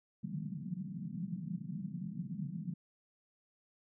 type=band-pass noise; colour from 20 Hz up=white; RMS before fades=-41 dBFS; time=0.23-2.74 s; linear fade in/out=5 ms; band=150 to 200 Hz; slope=48 dB/octave; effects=none